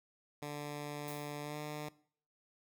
10% pulse tone with pitch glide, 146.83 to 150 Hz, D3 to D3, 0 to +37 cents, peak -32 dBFS, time 0.42-1.89 s, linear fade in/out 5 ms, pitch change +37 cents, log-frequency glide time 1.42-1.57 s
blue noise with exponential decay, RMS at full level -47 dBFS, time 1.08-1.52 s, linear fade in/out 0 ms, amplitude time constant 95 ms
effects noise-tail reverb RT60 0.5 s tail -19 dB re dry

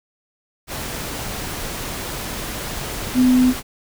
sine tone in noise, 253 Hz, B3, 42 cents sharp, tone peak -11 dBFS, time 3.14-3.54 s, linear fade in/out 50 ms, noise pink, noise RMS -28 dBFS, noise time 0.67-3.63 s, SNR +14 dB, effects none

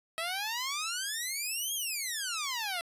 10% pulse exponential two-way sweep, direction up then down, 640 to 3322 to 666 Hz, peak -24 dBFS, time 0.18-2.81 s, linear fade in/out 0 ms, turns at 1.74 s, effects resampled to 32000 Hz

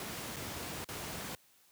pink noise with dropouts, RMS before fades -41 dBFS, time 0-1.35 s, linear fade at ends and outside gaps 1 ms, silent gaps 0.361-0.366 / 0.844-0.888 s, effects white hiss -66 dBFS RMS until 1.71 s + high-pass 80 Hz 12 dB/octave

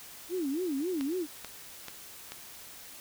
sine tone with vibrato, 316.1 Hz, D#4, 27 cents sharp, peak -29 dBFS, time 0.29-1.27 s, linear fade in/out 50 ms, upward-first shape sine, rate 3.7 Hz, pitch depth 290 cents each way
click train, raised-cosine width 0.2 ms, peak -22 dBFS, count 4, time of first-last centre 1.01-2.32 s, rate 2.29 Hz
effects white hiss -48 dBFS RMS until 3 s

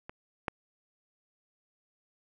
clicks, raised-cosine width 0.5 ms, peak -26 / -15 dBFS, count 2, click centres 0.095 / 0.482 s, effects none

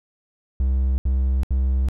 triangle tone bursts, 65.41 Hz, C2, in tune, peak -15 dBFS, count 3, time 0.6-1.886 s, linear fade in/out 0 ms, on 380 ms, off 73 ms, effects none

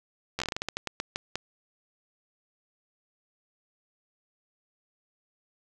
slowing click train, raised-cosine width 0.2 ms, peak -13 dBFS, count 15, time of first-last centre 0.39-1.356 s, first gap 12 ms, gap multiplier 1.24, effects none

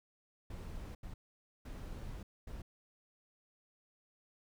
brown noise bursts at uneven times, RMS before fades -45 dBFS, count 4, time 0.5-0.95 / 1.03-1.14 / 1.65-2.23 / 2.47-2.62 s, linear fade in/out 5 ms, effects none

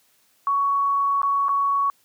sine tone with dropouts, 1118 Hz, C#6, 14 cents sharp, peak -18 dBFS, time 0.47-1.9 s, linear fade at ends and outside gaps 1 ms, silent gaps 1.218-1.231 / 1.484-1.491 s, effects white hiss -62 dBFS RMS until 2.04 s + high-pass 80 Hz 12 dB/octave

